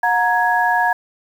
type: tone cluster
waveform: sine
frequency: 725 / 934 / 1667 Hz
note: F#5 / A#5 / G#6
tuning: -35 / +3 / +6 cents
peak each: -18 dBFS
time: 0.03-0.93 s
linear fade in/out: 5 ms
effects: 7-bit